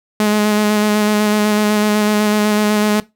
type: tone with vibrato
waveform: sawtooth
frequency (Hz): 210.6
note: G#3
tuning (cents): +24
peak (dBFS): -8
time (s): 0.2-3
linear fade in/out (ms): 2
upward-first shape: square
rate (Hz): 8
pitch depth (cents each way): 14
effects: noise-tail reverb RT60 0.2 s tail -19 dB re dry